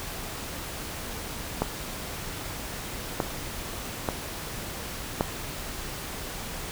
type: clicks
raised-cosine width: 1 ms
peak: -9 / -10 / -11 / -8 dBFS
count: 4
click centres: 1.62 / 3.202 / 4.088 / 5.209 s
effects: pink hiss -36 dBFS RMS until 6.71 s